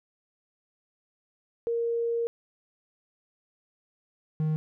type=tone pair in turn; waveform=sine / triangle; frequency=466.2 / 155.58 Hz; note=A#4 / D#3; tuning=0 / 0 cents; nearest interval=octave + perfect fifth; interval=1900 cents; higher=first; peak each=-25 / -22 dBFS; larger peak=second; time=1.67-2.27 / 4.4-4.56 s; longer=first; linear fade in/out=0 ms; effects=none